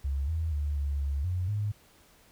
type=tone with pitch steps; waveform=sine; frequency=69 / 80.8 / 73.1 / 71 / 70.2 / 90.5 / 104.1 Hz; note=C#2 / E2 / D2 / C#2 / C#2 / F#2 / G#2; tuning=-7 / -34 / -7 / +42 / +22 / -38 / +5 cents; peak=-27 dBFS; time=0.04-1.72 s; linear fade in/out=10 ms; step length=240 ms; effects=pink hiss -60 dBFS RMS until 2.31 s